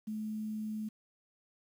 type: tone with quantisation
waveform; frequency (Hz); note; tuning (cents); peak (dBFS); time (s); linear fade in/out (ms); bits
sine; 215.4; A3; -37; -35; 0.07-0.89; 10; 10
effects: none